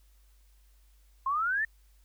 sine exponential sweep, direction up, 1046.5 to 1841 Hz, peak -26 dBFS, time 1.26-1.65 s, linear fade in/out 5 ms, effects added 50 Hz sine -58 dBFS peak until 2.04 s + white hiss -70 dBFS RMS until 2.04 s

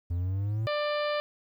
triangle exponential sweep, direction up, 84.7 to 113.5 Hz, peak -25 dBFS, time 0.1-0.67 s, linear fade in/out 10 ms
harmonic tone, 593 Hz, D5, 17 cents sharp, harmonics 1 / 2 / 3 / 4 / 5 / 6 / 7 / 8, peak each -28 / -34 / -38 / -40 / -42 / -44 / -45 / -46 dBFS, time 0.67-1.2 s, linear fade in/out 0 ms
effects 11-bit

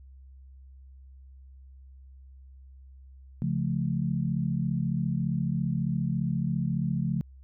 sine chord, Db augmented, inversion none, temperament just, 138.59 / 173.24 / 216.5 Hz, Db3 / F3 / A3, 0 / -14 / -28 cents, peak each -29 / -29 / -32 dBFS, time 3.42-7.21 s, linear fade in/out 0 ms, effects added 66 Hz sine -47 dBFS peak until 7.43 s

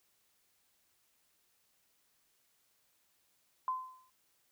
sine tone with exponential decay, 1029 Hz, C6, 29 cents flat, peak -29 dBFS, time 3.68-4.1 s, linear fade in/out 1 ms, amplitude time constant 91 ms, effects white hiss -74 dBFS RMS until 4.51 s

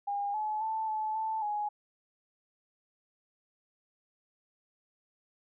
sine tone with pitch steps, 809 / 856 / 881 / 865 / 880 / 835 Hz, G#5 / A5 / A5 / A5 / A5 / G#5, -46 / -48 / +2 / -30 / 0 / +9 cents, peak -30 dBFS, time 0.07-1.69 s, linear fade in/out 10 ms, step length 270 ms, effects none

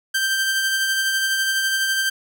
sawtooth tone with tremolo, 1568 Hz, G6, in tune, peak -14 dBFS, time 0.14-2.1 s, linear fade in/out 10 ms, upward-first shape sine, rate 12 Hz, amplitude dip 30%, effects none

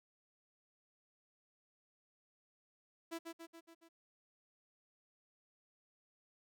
sawtooth tone with echo, 331.8 Hz, E4, 11 cents sharp, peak -37 dBFS, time 3.11-3.19 s, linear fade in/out 20 ms, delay 140 ms, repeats 5, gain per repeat -4 dB, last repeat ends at 3.89 s, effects none

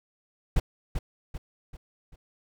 brown noise with echo, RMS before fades -21 dBFS, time 0.56-0.6 s, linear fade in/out 5 ms, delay 390 ms, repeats 4, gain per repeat -7 dB, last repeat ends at 2.16 s, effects none

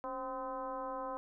sine tone with frequency modulation, 777 Hz, G5, 16 cents flat, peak -37 dBFS, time 0.04-1.17 s, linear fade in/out 0 ms, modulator 251 Hz, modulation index 1.7, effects none

